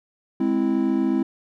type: chord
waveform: triangle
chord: Ab augmented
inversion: none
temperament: equal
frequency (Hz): 207.7 / 261.6 / 329.6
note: Ab3 / C4 / E4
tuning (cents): 0 / 0 / 0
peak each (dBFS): -23 / -20 / -21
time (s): 0.4-1.23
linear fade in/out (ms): 5
effects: none